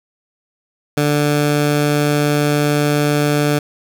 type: tone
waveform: 15% pulse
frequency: 147.1 Hz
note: D3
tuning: 3 cents sharp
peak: -7 dBFS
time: 0.97-3.59 s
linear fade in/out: 5 ms
effects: none